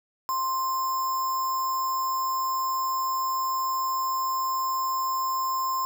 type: tone with sample-and-hold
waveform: sine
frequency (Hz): 1046.5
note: C6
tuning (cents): 0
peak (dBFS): -24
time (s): 0.29-5.85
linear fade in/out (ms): 0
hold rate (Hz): 6300
effects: none